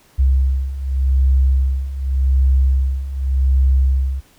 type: beating tone pair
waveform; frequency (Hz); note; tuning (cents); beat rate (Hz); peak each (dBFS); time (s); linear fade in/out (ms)
sine; 65.7 / 66.56; C2 / C2; +8 / +30; 0.86; -18 / -14; 0.18-4.21; 20
effects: pink hiss -52 dBFS RMS until 4.38 s